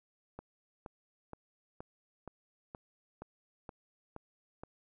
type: click train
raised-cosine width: 1 ms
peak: -30 dBFS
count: 10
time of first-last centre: 0.39-4.635 s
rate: 2.12 Hz
effects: none